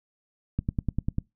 click train, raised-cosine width 5 ms, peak -13 dBFS, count 7, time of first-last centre 0.59-1.184 s, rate 10.1 Hz, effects noise-tail reverb RT60 0.2 s tail -24 dB re dry

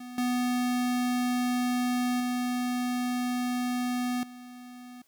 square tone with level steps, 247.4 Hz, B3, 3 cents sharp, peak -40 / -26 / -28 / -44 dBFS, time 0-5.02 s, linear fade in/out 5 ms, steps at 0.18 / 2.2 / 4.23 s, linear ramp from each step 2 ms, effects white hiss -68 dBFS RMS until 5.07 s

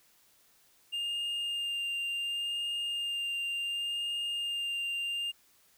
triangle tone with vibrato, 2808 Hz, F7, 9 cents sharp, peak -30 dBFS, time 0.92-5.32 s, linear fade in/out 20 ms, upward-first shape sine, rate 0.69 Hz, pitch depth 12 cents each way, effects white hiss -65 dBFS RMS until 5.77 s

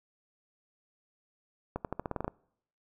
accelerating click train, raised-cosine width 1 ms, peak -19 dBFS, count 10, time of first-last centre 1.76-2.28 s, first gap 88 ms, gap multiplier 0.89, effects noise-tail reverb RT60 0.7 s tail -25 dB re dry

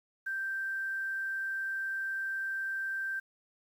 sine tone with quantisation, 1568 Hz, G6, in tune, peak -32 dBFS, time 0.26-3.2 s, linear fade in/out 10 ms, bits 10, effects none

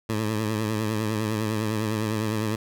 15% pulse tone with vibrato, 108.5 Hz, A2, 24 cents flat, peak -18 dBFS, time 0.09-2.56 s, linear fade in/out 5 ms, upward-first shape triangle, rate 9.9 Hz, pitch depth 70 cents each way, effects none

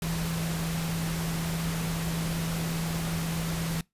sine tone in noise, 164.81 Hz, E3, in tune, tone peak -29 dBFS, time 0.02-3.81 s, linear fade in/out 2 ms, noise pink, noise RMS -35 dBFS, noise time 0.02-3.81 s, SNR +3 dB, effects noise-tail reverb RT60 0.2 s tail -24 dB re dry + resampled to 32000 Hz

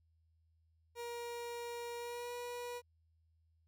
30% pulse tone with pitch glide, 474.4 to 484.9 Hz, A#4 to B4, +30 to -32 cents, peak -39 dBFS, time 0.95-2.82 s, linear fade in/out 50 ms, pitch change +38 cents, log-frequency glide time 1.97-2.34 s, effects added 81 Hz sine -70 dBFS peak until 3.67 s

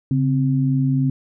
sine tone pair together, 138.59 / 261.6 Hz, C#3 / C4, 0 / 0 cents, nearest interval major seventh, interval 1100 cents, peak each -17 / -20 dBFS, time 0.11-1.1 s, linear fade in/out 2 ms, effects none

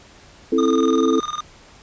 sine chord, A minor, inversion first, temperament just, 264 / 330 / 440 Hz, C4 / E4 / A4, +16 / +2 / 0 cents, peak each -19 dBFS, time 0.52-1.2 s, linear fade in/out 5 ms
square tone with tremolo, 1221 Hz, D#6, 33 cents flat, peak -23 dBFS, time 0.58-1.41 s, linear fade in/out 5 ms, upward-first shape square, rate 20 Hz, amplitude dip 75%
effects pink hiss -47 dBFS RMS until 1.82 s + resampled to 16000 Hz

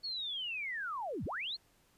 sine linear two-way sweep, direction down then up, 4435 to 58.27 to 4435 Hz, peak -36 dBFS, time 0.03-1.57 s, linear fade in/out 20 ms, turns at 1.25 s, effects pink hiss -69 dBFS RMS until 1.97 s + resampled to 32000 Hz

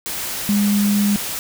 sine tone in noise, 204.3 Hz, G#3, 28 cents flat, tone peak -14 dBFS, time 0.49-1.16 s, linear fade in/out 0 ms, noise white, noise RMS -26 dBFS, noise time 0.06-1.39 s, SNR +9 dB, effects none

